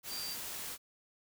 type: tone in noise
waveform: sine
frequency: 4699 Hz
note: D8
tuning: in tune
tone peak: -40 dBFS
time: 0.08-0.37 s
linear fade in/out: 50 ms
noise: white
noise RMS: -42 dBFS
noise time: 0.03-0.78 s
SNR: -1 dB
effects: none

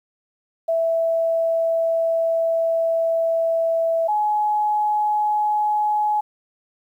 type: tone pair in turn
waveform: sine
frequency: 659.3 / 843.4 Hz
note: E5 / G#5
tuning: 0 / +26 cents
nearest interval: major third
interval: 426 cents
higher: second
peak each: -17 dBFS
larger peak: neither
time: 0.68-4.08 / 4.08-6.21 s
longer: first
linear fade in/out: 10 ms
effects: 9-bit

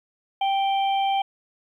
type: harmonic tone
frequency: 784 Hz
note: G5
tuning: in tune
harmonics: 1 / 3 / 4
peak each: -20 / -35 / -32 dBFS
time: 0.41-1.22 s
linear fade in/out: 5 ms
effects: 10-bit

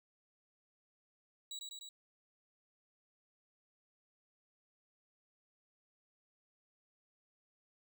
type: tone with echo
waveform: 30% pulse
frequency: 3900 Hz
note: B7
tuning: 23 cents flat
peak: -40 dBFS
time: 1.51-1.59 s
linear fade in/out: 2 ms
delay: 100 ms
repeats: 3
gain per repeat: -2 dB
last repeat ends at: 1.89 s
effects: none

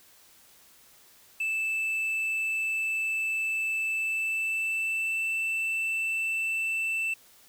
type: tone with pitch glide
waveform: triangle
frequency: 2637 to 2660 Hz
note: E7 to E7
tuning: 0 to +15 cents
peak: -25 dBFS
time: 1.4-7.14 s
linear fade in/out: 5 ms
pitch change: +15 cents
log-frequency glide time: 3.92-5.23 s
effects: white hiss -57 dBFS RMS until 7.48 s

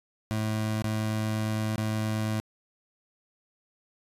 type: tone with dropouts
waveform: 25% pulse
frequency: 108.7 Hz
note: A2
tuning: 21 cents flat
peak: -23 dBFS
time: 0.31-2.4 s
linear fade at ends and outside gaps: 0 ms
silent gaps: 0.822-0.843 / 1.76-1.78 s
effects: resampled to 32000 Hz

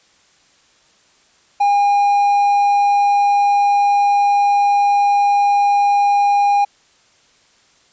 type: tone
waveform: triangle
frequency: 811 Hz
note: G#5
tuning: 41 cents flat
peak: -9 dBFS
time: 1.6-6.65 s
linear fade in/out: 10 ms
effects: white hiss -54 dBFS RMS until 7.92 s + resampled to 16000 Hz

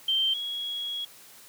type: tone pair in turn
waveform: sine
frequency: 3136 / 3322 Hz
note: G7 / G#7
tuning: 0 / 0 cents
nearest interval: minor second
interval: 100 cents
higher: second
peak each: -22 / -30 dBFS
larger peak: first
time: 0.08-0.34 / 0.34-1.05 s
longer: second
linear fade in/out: 5 ms
effects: white hiss -51 dBFS RMS until 1.48 s + high-pass 100 Hz 12 dB/octave

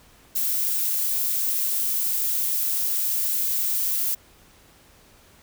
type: noise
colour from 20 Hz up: violet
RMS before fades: -24 dBFS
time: 0.35-4.15 s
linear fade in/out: 10 ms
effects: pink hiss -54 dBFS RMS until 5.42 s

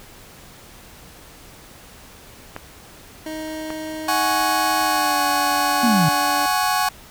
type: clicks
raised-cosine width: 0.5 ms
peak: -15 dBFS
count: 2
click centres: 2.564 / 3.704 s
type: tone with pitch glide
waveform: 25% pulse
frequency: 313.3 to 292.3 Hz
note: D#4 to D4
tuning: +12 to -8 cents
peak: -24 dBFS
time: 3.26-6.46 s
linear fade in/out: 2 ms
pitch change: -120 cents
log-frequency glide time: 4.81-5.22 s
type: chord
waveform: sawtooth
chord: F# suspended second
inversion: none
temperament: just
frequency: 740 / 832.5 / 1110 Hz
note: F#5 / G#5 / C#6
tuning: 0 / +4 / +2 cents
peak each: -18 dBFS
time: 4.08-6.89 s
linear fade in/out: 5 ms
type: linear sweep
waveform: sine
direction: down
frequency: 249.9 to 146.7 Hz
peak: -15 dBFS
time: 5.83-6.09 s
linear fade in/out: 5 ms
effects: pink hiss -44 dBFS RMS until 7.1 s

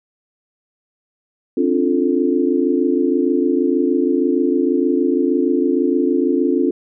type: chord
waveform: sine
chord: D minor seventh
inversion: third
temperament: equal with one note detuned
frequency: 267.3 / 293.7 / 349.2 / 440 Hz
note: C4 / D4 / F4 / A4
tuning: +37 / 0 / 0 / 0 cents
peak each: -18 / -20 / -18 / -22 dBFS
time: 1.57-6.71 s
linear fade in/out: 5 ms
effects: none

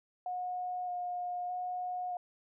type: tone with vibrato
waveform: sine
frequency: 720 Hz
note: F#5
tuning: 47 cents flat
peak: -34 dBFS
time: 0.26-2.17 s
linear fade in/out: 2 ms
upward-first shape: square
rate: 0.81 Hz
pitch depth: 12 cents each way
effects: none

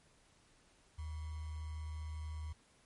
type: tone with sample-and-hold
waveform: sine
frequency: 77.78 Hz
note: D#2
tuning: in tune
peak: -40 dBFS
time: 0.98-2.53 s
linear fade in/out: 10 ms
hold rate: 1050 Hz
effects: pink hiss -68 dBFS RMS until 2.85 s + MP3 48 kbps

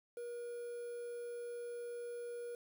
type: tone with quantisation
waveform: triangle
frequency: 478.1 Hz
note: A#4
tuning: 44 cents sharp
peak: -40 dBFS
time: 0.17-2.55 s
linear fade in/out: 2 ms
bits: 10
effects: none

